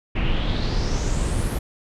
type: noise with low-pass filter sweep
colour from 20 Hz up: brown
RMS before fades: -22 dBFS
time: 0.15-1.59 s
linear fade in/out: 10 ms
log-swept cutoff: 2500 to 12000 Hz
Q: 4.6
effects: none